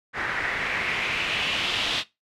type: noise with low-pass filter sweep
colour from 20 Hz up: white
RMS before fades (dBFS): -27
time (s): 0.13-2.04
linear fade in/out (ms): 50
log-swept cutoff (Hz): 1700 to 3500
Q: 3.1
effects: noise-tail reverb RT60 0.2 s tail -18 dB re dry

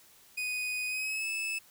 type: tone with pitch glide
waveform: 40% pulse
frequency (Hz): 2489 to 2614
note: D#7 to E7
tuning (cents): 0 to -15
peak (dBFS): -31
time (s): 0.37-1.59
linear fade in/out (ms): 10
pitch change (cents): +85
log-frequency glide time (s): 0.87-1.28
effects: white hiss -59 dBFS RMS until 1.7 s

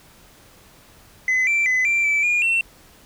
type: tone with pitch steps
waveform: sine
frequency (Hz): 2028 / 2344 / 2020 / 2356 / 2316 / 2428 / 2704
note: B6 / D7 / B6 / D7 / D7 / D#7 / E7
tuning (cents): +45 / -4 / +39 / +5 / -25 / -43 / +43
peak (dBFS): -14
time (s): 1.28-2.61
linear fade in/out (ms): 2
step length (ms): 190
effects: tanh soft clip ceiling -15 dBFS + pink hiss -50 dBFS RMS until 3.05 s

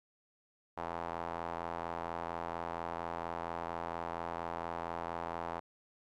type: tone with band-pass filter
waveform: sawtooth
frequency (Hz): 84.3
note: E2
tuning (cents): +39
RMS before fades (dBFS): -40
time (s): 0.77-5.6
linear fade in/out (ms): 10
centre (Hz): 880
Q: 2.1
effects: none

